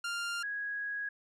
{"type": "tone pair in turn", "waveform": ["sawtooth", "sine"], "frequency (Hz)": [1396.9, 1657.8], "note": ["F6", "G#6"], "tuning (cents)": [0, -4], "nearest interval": "minor third", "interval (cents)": 296, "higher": "second", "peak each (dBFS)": [-30, -34], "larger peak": "first", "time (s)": [[0.04, 0.43], [0.43, 1.09]], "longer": "second", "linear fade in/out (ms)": 5, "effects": ["low-pass 9000 Hz 12 dB/octave"]}